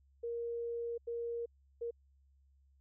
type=tone bursts at uneven times; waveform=sine; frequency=469.3 Hz; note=A#4; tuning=12 cents sharp; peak=-36 dBFS; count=3; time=0.23-0.98 / 1.07-1.46 / 1.81-1.91 s; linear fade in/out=10 ms; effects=added 68 Hz sine -65 dBFS peak until 2.8 s